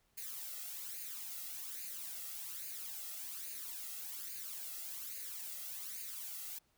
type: noise with flanger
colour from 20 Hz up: blue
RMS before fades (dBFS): -45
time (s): 0.17-6.59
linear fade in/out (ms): 10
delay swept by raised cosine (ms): 0.44 to 1.54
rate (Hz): 1.2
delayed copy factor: +0.65
effects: pink hiss -75 dBFS RMS until 6.77 s